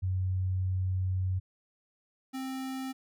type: tone pair in turn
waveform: sine / square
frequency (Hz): 93.1 / 263.3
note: F#2 / C4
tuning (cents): +11 / +11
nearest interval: octave + tritone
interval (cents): 1800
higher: second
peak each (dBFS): -27 / -35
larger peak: first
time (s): 0.02-1.4 / 2.33-2.93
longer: first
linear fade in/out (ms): 20
effects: none